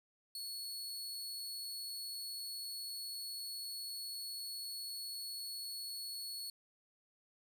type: tone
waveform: sawtooth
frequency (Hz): 4384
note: C#8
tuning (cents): -20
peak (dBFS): -39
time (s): 0.35-6.5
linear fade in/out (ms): 2
effects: 13-bit